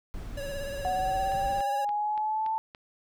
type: noise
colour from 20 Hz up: brown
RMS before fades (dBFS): -38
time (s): 0.14-1.61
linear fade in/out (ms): 0
type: tone with vibrato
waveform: square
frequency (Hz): 560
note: C#5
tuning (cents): +18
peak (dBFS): -35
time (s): 0.37-1.85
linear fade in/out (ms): 5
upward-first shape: sine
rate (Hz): 17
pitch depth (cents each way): 40
type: linear sweep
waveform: sine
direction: up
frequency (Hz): 736 to 887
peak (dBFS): -26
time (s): 0.85-2.58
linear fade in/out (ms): 0
type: click train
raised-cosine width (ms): 0.3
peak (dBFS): -29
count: 6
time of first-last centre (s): 1.32-2.749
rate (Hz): 3.5
effects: none